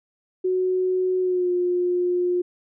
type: tone with pitch glide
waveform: sine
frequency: 369.6 to 356.6 Hz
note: F#4 to F4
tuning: -2 to +36 cents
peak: -19 dBFS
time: 0.44-2.42 s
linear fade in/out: 10 ms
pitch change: -62 cents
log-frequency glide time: 1.2-1.51 s
effects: none